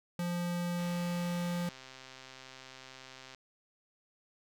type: tone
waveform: square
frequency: 174.61 Hz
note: F3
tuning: in tune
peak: -33 dBFS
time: 0.19-1.69 s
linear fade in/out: 2 ms
type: click train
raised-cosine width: 0.2 ms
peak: -32 dBFS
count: 336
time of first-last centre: 0.79-3.347 s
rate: 131 Hz
effects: none